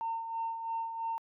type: tone with tremolo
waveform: sine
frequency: 910 Hz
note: A#5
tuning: 42 cents flat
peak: -30 dBFS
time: 0.01-1.18 s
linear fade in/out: 0 ms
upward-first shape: sine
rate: 3 Hz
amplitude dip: 55%
effects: tanh soft clip ceiling -27 dBFS